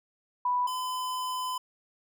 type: tone pair in turn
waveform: sine / square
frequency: 987.8 / 1013.2 Hz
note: B5 / B5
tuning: 0 / +44 cents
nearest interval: unison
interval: 44 cents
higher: second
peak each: -24 / -31 dBFS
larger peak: first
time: 0.45-0.67 / 0.67-1.58 s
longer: second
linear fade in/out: 5 ms
effects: none